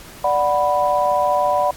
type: chord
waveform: sine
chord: B minor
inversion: first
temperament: equal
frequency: 587.3 / 740 / 987.8 Hz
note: D5 / F#5 / B5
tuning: 0 / 0 / 0 cents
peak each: -19 dBFS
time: 0.24-1.71 s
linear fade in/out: 5 ms
effects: pink hiss -40 dBFS RMS until 1.76 s + AAC 64 kbps